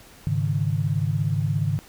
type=chord; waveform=sine; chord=Ab suspended fourth; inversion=none; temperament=equal; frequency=103.83 / 138.59 / 155.56 Hz; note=Ab2 / Db3 / Eb3; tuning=0 / 0 / 0 cents; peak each=-25 dBFS; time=0.27-1.79 s; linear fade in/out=0 ms; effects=pink hiss -49 dBFS RMS until 1.88 s